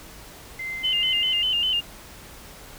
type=tone with tremolo; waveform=sine; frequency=2076 Hz; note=C7; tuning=14 cents flat; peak=-28 dBFS; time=0.59-1.42 s; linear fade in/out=5 ms; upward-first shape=sine; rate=2.4 Hz; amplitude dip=45%
type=tone with vibrato; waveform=sine; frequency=2925 Hz; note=F#7; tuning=21 cents flat; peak=-20 dBFS; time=0.83-1.81 s; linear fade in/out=20 ms; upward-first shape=square; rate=5 Hz; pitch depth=65 cents each way
effects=added 50 Hz sine -52 dBFS peak until 2.78 s + pink hiss -44 dBFS RMS until 2.78 s